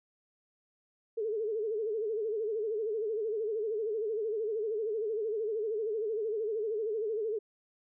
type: tone with vibrato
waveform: sine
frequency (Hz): 434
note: A4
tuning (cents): -24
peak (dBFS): -30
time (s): 1.17-7.39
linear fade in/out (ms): 10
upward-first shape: sine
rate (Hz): 13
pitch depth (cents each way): 100
effects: none